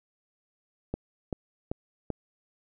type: click train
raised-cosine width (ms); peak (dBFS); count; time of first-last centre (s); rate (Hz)
2; -17; 4; 0.94-2.103; 2.58
effects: none